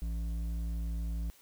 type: tone with hard clipping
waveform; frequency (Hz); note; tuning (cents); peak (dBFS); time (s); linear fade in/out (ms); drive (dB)
sine; 56.2; A1; +37; -34; 0.02-1.3; 0; 8
effects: white hiss -61 dBFS RMS until 1.41 s